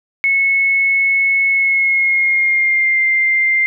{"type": "tone with pitch glide", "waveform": "sine", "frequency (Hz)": [2195, 2095], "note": ["C#7", "C7"], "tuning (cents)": [-18, 2], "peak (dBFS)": -11, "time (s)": [0.24, 3.66], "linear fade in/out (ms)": 0, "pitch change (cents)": -80, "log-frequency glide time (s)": [1.49, 3], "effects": []}